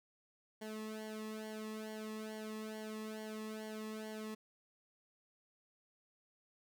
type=tone with flanger; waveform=sawtooth; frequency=216.8 Hz; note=A3; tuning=25 cents flat; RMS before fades=-45 dBFS; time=0.61-4.35 s; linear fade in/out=10 ms; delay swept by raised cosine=0.79 to 1.35 ms; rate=2.3 Hz; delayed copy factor=-0.9; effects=none